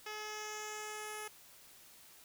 10% pulse tone with low-pass filter sweep, 425.7 Hz, G#4, 43 cents sharp, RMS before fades -44 dBFS, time 0.06-1.28 s, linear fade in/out 5 ms, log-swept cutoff 4700 to 11000 Hz, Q 2.8, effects white hiss -59 dBFS RMS until 2.24 s

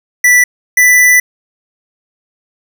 square tone pair in turn, 1970 / 1983.7 Hz, B6 / B6, -5 / +7 cents, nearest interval unison, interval 12 cents, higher second, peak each -5 dBFS, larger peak neither, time 0.24-0.44 / 0.77-1.2 s, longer second, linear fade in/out 5 ms, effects none

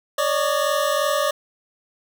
25% pulse tone pair together, 562.1 / 605 Hz, C#5 / D#5, +24 / -49 cents, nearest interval minor second, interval 127 cents, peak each -18 dBFS, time 0.18-1.31 s, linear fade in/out 5 ms, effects none

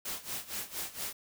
white noise with tremolo, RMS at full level -36 dBFS, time 0.05-1.13 s, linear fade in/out 5 ms, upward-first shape sine, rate 4.3 Hz, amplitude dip 85%, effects none

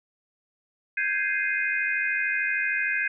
sine chord, Ab major seventh, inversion third, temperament equal, 1568 / 1661.2 / 2093 / 2489 Hz, G6 / Ab6 / C7 / Eb7, 0 / 0 / 0 / 0 cents, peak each -29 dBFS, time 0.97-3.08 s, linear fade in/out 5 ms, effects none

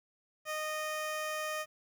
15% pulse tone, 617 Hz, D#5, 15 cents flat, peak -28 dBFS, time 0.45-1.66 s, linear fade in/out 50 ms, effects 11-bit

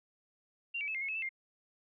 sine tone with pitch steps, 2767 / 2294 / 2602 / 2115 / 2185 / 2589 / 2655 / 2114 Hz, F7 / D7 / E7 / C7 / C#7 / E7 / E7 / C7, -17 / -41 / -23 / +18 / -26 / -32 / +12 / +17 cents, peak -34 dBFS, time 0.74-1.292 s, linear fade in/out 10 ms, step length 69 ms, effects none

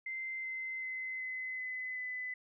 sine tone with pitch steps, 2078 / 2064 / 2049 / 2035 / 2021 / 2007 Hz, C7 / C7 / C7 / C7 / B6 / B6, -12 / -24 / -37 / -49 / +39 / +27 cents, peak -37 dBFS, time 0.06-2.34 s, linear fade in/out 5 ms, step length 380 ms, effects none

